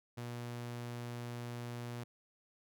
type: tone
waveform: sawtooth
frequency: 120 Hz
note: B2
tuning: 49 cents flat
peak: -37 dBFS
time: 0.17-2.04 s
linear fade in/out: 10 ms
effects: none